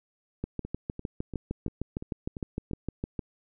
two click trains, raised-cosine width 3 ms, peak -24 / -18 dBFS, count 7 / 19, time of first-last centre 0.65-2.712 / 0.44-3.192 s, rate 2.91 / 6.54 Hz, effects none

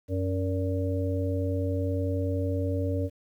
harmonic tone with a mistuned harmonic, 93.1 Hz, F#2, 11 cents sharp, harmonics 1 / 3 / 5 / 6, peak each -27 / -32 / -34 / -35 dBFS, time 0.08-3.1 s, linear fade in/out 50 ms, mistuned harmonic 6, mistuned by +53 cents, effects 10-bit

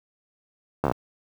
slowing click train, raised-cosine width 1 ms, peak -8 dBFS, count 6, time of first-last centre 0.84-0.915 s, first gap 13 ms, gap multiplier 1.07, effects high-pass 80 Hz 12 dB/octave + 7-bit

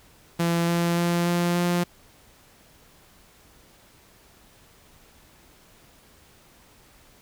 sawtooth tone with pitch steps, 169.6 / 170.98 / 172.37 / 173.76 / 175.18 Hz, E3 / F3 / F3 / F3 / F3, +50 / -36 / -22 / -8 / +6 cents, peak -17 dBFS, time 0.39-1.84 s, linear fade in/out 10 ms, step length 290 ms, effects pink hiss -55 dBFS RMS until 7.21 s

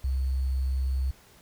sine tone with sample-and-hold, 65.9 Hz, C2, 13 cents sharp, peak -24 dBFS, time 0.04-1.11 s, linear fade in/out 5 ms, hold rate 4410 Hz, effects pink hiss -56 dBFS RMS until 1.41 s

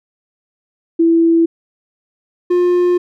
sine / triangle tone pair in turn, 331.9 / 355.2 Hz, E4 / F4, +12 / +29 cents, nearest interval minor second, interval 117 cents, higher second, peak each -8 dBFS, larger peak neither, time 0.99-1.46 / 2.5-2.98 s, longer second, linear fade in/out 10 ms, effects none

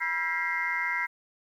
sine tone cluster, 968 / 1351 / 1603 / 1931 / 2106 Hz, B5 / E6 / G6 / B6 / C7, -35 / +42 / +38 / -39 / +11 cents, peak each -34 / -37 / -33 / -32 / -30 dBFS, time 0-1.07 s, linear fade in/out 20 ms, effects tanh soft clip ceiling -17 dBFS + 10-bit

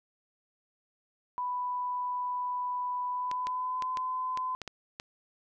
sine tone with pitch glide, 991 to 1018.9 Hz, B5 to C6, +6 to -46 cents, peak -30 dBFS, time 1.38-4.55 s, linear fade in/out 0 ms, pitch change +48 cents, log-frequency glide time 3.08-3.9 s
clicks, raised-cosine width 0.2 ms, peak -21 dBFS, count 8, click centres 3.314 / 3.47 / 3.823 / 3.972 / 4.374 / 4.617 / 4.677 / 4.999 s
effects none

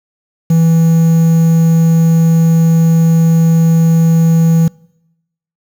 triangle tone with quantisation, 164.2 Hz, E3, 6 cents flat, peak -4 dBFS, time 0.5-4.68 s, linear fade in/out 5 ms, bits 5, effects noise-tail reverb RT60 0.9 s tail -25 dB re dry

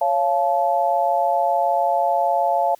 sine chord, Db augmented, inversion none, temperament just, 554.4 / 693 / 866.2 Hz, Db5 / F5 / A5, 0 / -14 / -27 cents, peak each -23 / -19 / -21 dBFS, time 0.01-2.75 s, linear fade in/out 5 ms, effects white hiss -55 dBFS RMS until 2.79 s

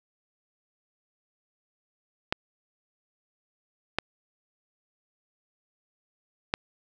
clicks, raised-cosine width 0.3 ms, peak -8 dBFS, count 3, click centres 2.325 / 3.986 / 6.539 s, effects none

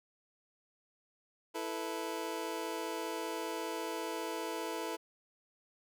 25% pulse chord, E suspended fourth, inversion none, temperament just, 329.6 / 439.5 / 494.4 Hz, E4 / A4 / B4, 0 / -2 / +2 cents, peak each -37 / -37 / -39 dBFS, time 1.54-4.97 s, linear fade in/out 20 ms, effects none

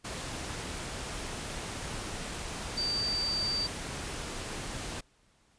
sine tone in noise, 4642 Hz, D8, 21 cents flat, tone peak -29 dBFS, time 2.77-3.67 s, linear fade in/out 10 ms, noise pink, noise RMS -38 dBFS, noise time 0.04-5.01 s, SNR +6 dB, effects pink hiss -67 dBFS RMS until 5.58 s + resampled to 22050 Hz

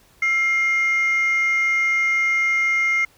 sine tone pair together, 1337 / 2122 Hz, E6 / C7, +24 / +24 cents, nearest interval minor sixth, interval 800 cents, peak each -26 / -15 dBFS, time 0.22-3.05 s, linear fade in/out 5 ms, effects tanh soft clip ceiling -14 dBFS + pink hiss -55 dBFS RMS until 3.17 s

